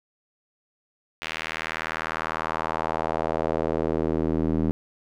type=tone with band-pass filter sweep; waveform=square; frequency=40 Hz; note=D#1; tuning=49 cents sharp; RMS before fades=-27 dBFS; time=1.22-4.71 s; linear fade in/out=0 ms; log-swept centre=2600 to 250 Hz; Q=1.7; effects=none